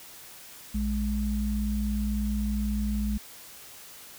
sine tone pair together, 58.21 / 208.4 Hz, A#1 / G#3, -2 / +6 cents, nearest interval octave + minor seventh, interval 2208 cents, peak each -28 dBFS, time 0.74-3.18 s, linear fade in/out 10 ms, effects white hiss -47 dBFS RMS until 4.18 s

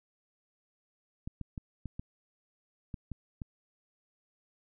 clicks, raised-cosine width 5 ms, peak -26 dBFS, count 8, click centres 1.275 / 1.413 / 1.578 / 1.857 / 1.995 / 2.942 / 3.117 / 3.418 s, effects none

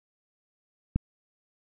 click, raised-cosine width 5 ms, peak -12 dBFS, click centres 0.96 s, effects none

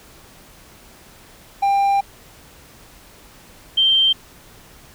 triangle / sine tone pair in turn, 795 / 3142 Hz, G5 / G7, +24 / +3 cents, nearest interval 2 octaves, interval 2379 cents, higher second, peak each -12 dBFS, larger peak neither, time 1.62-2.01 / 3.77-4.13 s, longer first, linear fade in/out 10 ms, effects pink hiss -46 dBFS RMS until 4.94 s

